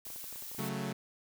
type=noise; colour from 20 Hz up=blue; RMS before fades=-44 dBFS; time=0.05-0.69 s; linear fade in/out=2 ms
type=clicks; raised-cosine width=1 ms; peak=-38 dBFS; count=10; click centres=0.068 / 0.103 / 0.161 / 0.242 / 0.327 / 0.359 / 0.424 / 0.515 / 0.548 / 0.587 s
type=chord; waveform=sawtooth; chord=F# minor; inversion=second; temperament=equal; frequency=138.59 / 185 / 220 Hz; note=C#3 / F#3 / A3; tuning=0 / 0 / 0 cents; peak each=-35 dBFS; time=0.58-0.93 s; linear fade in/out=10 ms
effects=none